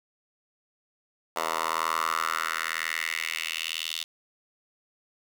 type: tone with high-pass filter sweep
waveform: 10% pulse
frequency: 81 Hz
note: E2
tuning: 30 cents flat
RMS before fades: -30 dBFS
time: 1.36-4.04 s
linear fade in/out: 5 ms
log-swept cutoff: 790 to 3400 Hz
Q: 3.4
effects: 8-bit